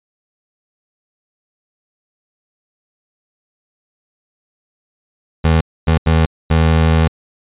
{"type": "tone bursts at uneven times", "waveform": "25% pulse", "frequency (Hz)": 80.7, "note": "E2", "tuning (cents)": -36, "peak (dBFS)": -6, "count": 4, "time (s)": [[5.44, 5.61], [5.87, 5.98], [6.06, 6.26], [6.5, 7.08]], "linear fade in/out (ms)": 10, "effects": ["resampled to 8000 Hz"]}